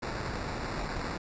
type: noise with sample-and-hold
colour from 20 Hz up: pink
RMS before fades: -35 dBFS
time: 0.02-1.18 s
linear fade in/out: 10 ms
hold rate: 3150 Hz
effects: resampled to 16000 Hz